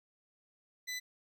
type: tone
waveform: 20% pulse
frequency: 2000 Hz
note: B6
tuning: 21 cents sharp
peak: -32 dBFS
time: 0.87-1 s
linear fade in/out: 20 ms
effects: none